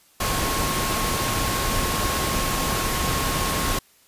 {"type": "tone in noise", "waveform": "sine", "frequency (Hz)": 1084, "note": "C#6", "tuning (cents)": -39, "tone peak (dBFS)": -29, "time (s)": [0.2, 3.79], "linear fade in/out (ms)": 5, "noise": "pink", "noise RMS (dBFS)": -24, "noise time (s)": [0.2, 3.79], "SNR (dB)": -8, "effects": ["white hiss -57 dBFS RMS until 4.07 s", "resampled to 32000 Hz"]}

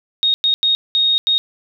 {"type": "tone bursts at uneven times", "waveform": "sine", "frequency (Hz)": 3729, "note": "A#7", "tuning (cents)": 0, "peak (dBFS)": -12, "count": 5, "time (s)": [[0.23, 0.34], [0.44, 0.54], [0.63, 0.75], [0.95, 1.18], [1.27, 1.38]], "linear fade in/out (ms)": 0, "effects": []}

